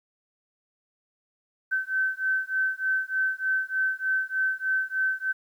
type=beating tone pair; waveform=sine; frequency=1535 / 1538.3 Hz; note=G6 / G6; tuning=-37 / -33 cents; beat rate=3.3 Hz; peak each=-27 / -27 dBFS; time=1.71-5.33 s; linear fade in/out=20 ms; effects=10-bit